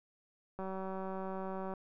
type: click train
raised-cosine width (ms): 1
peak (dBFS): -28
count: 219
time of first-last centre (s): 0.59-1.737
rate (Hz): 190
effects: none